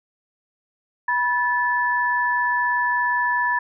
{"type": "tone pair together", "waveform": "sine", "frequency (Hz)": [976, 1739], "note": ["B5", "A6"], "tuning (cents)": [-21, -21], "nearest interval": "minor seventh", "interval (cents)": 1000, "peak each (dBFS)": -21, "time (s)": [1.08, 3.59], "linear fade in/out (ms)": 5, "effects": []}